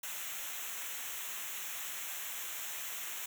white noise with comb filter, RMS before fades -41 dBFS, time 0.03-3.26 s, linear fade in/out 5 ms, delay 0.21 ms, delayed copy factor -0.8, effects none

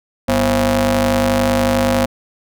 sawtooth ring-modulated tone, 145 Hz, D3, 22 cents flat, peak -6 dBFS, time 0.28-2.06 s, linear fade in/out 10 ms, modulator 388 Hz, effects none

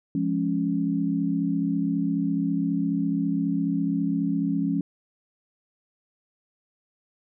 sine chord, Db major, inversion first, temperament just, 173.24 / 207.9 / 277.2 Hz, F3 / Ab3 / Db4, -14 / +2 / 0 cents, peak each -27 / -28 / -25 dBFS, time 0.15-4.81 s, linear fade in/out 2 ms, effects none

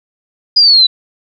sine exponential sweep, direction down, 4963 to 3922 Hz, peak -4 dBFS, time 0.56-0.87 s, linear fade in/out 10 ms, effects none

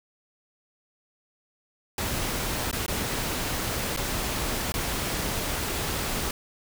pink noise with dropouts, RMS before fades -29 dBFS, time 1.98-6.31 s, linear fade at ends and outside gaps 2 ms, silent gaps 2.713-2.728 / 2.863-2.88 / 3.964-3.972 / 4.721-4.74 s, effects none

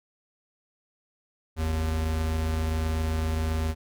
square tone pair together, 52.11 / 79.7 Hz, G#1 / D#2, +7 / +42 cents, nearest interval perfect fifth, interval 735 cents, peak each -34 / -26 dBFS, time 1.56-3.75 s, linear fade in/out 50 ms, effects none

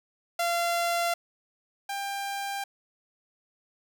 sawtooth tone pair in turn, 687 / 795.3 Hz, F5 / G5, -29 / +25 cents, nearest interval minor third, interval 254 cents, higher second, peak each -21 / -27 dBFS, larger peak first, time 0.39-1.14 / 1.89-2.64 s, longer neither, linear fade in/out 5 ms, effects none

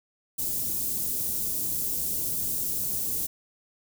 white band-stop noise, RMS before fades -29 dBFS, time 0.38-3.27 s, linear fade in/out 10 ms, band 300 to 9000 Hz, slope 12 dB/octave, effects none

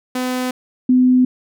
sawtooth / sine tone pair in turn, 253.1 / 253.1 Hz, B3 / B3, +43 / +43 cents, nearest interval unison, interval 0 cents, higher neither, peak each -15 / -9 dBFS, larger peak second, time 0.15-0.51 / 0.89-1.25 s, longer neither, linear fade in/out 5 ms, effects none

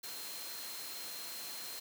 sine tone in noise, 4166 Hz, C8, 8 cents flat, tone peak -48 dBFS, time 0.03-1.8 s, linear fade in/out 10 ms, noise white, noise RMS -45 dBFS, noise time 0.03-1.8 s, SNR -6 dB, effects high-pass 200 Hz 12 dB/octave

